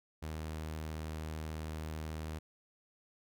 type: tone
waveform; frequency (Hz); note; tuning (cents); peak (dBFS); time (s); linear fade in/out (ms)
sawtooth; 78.3; D#2; +11; -35; 0.22-2.39; 10
effects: none